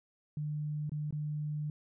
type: tone with dropouts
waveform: sine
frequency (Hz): 150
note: D3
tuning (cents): +37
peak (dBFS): -33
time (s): 0.37-1.7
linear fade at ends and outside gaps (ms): 2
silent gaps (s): 0.895-0.918 / 1.108-1.125
effects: none